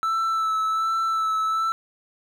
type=tone with vibrato; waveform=triangle; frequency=1318.5 Hz; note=E6; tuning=in tune; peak=-19 dBFS; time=0.03-1.72 s; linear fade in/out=0 ms; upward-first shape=sine; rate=1.3 Hz; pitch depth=20 cents each way; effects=none